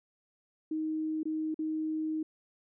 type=tone with dropouts; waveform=sine; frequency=313.3 Hz; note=D#4; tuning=12 cents sharp; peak=-30 dBFS; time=0.71-2.23 s; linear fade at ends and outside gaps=5 ms; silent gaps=1.232-1.254 / 1.544-1.59 s; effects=none